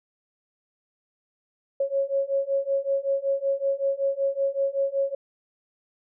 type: beating tone pair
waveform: sine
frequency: 547 / 552.3 Hz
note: C#5 / C#5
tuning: -23 / -6 cents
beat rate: 5.3 Hz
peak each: -26 / -25 dBFS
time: 1.8-5.15 s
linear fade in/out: 5 ms
effects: none